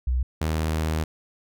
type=tone pair in turn; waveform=sine / sawtooth; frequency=62.7 / 78.91 Hz; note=B1 / D#2; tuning=+27 / +25 cents; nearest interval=major third; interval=398 cents; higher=second; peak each=-20 / -19 dBFS; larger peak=second; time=0.07-0.23 / 0.41-1.04 s; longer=second; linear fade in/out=5 ms; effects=none